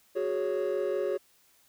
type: chord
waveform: triangle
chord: F# suspended second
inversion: none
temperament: equal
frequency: 370 / 415.3 / 554.4 Hz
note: F#4 / G#4 / C#5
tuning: 0 / 0 / 0 cents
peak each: -29 dBFS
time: 0.15-1.18 s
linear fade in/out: 20 ms
effects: tanh soft clip ceiling -19 dBFS + white hiss -64 dBFS RMS until 1.68 s